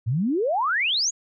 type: exponential sweep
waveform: sine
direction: up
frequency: 103.7 to 7040 Hz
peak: -20 dBFS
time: 0.06-1.11 s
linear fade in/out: 20 ms
effects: none

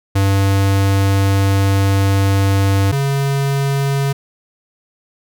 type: tone pair in turn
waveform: square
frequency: 98 / 138.59 Hz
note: G2 / C#3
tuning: 0 / 0 cents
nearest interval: tritone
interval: 600 cents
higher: second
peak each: -12 / -15 dBFS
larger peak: first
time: 0.15-2.92 / 2.92-4.13 s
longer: first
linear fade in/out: 10 ms
effects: none

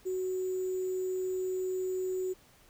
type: tone with sample-and-hold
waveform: sine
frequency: 371.5 Hz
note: F#4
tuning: 7 cents sharp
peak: -30 dBFS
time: 0.05-2.34 s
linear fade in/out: 20 ms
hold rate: 7350 Hz
effects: pink hiss -61 dBFS RMS until 2.69 s

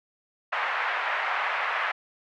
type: band-pass noise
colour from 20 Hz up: white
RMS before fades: -28 dBFS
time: 0.52-1.92 s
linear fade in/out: 10 ms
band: 690 to 2100 Hz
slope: 24 dB/octave
effects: none

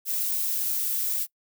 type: noise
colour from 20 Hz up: violet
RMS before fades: -27 dBFS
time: 0.05-1.27 s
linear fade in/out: 50 ms
effects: noise-tail reverb RT60 0.1 s tail -23 dB re dry

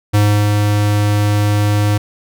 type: tone with ADSR envelope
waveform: square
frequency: 103.83 Hz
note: G#2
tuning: in tune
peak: -9 dBFS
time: 0.13-1.98 s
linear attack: 18 ms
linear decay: 320 ms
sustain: -3 dB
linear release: 8 ms
effects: none

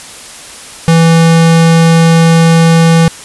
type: tone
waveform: square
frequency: 165 Hz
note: E3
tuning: 2 cents sharp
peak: -4 dBFS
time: 0.88-3.08 s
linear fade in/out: 0 ms
effects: white hiss -29 dBFS RMS until 3.24 s + resampled to 24000 Hz

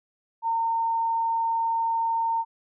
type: tone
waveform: sine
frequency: 913 Hz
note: A#5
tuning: 36 cents flat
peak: -22 dBFS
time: 0.42-2.45 s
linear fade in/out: 50 ms
effects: none

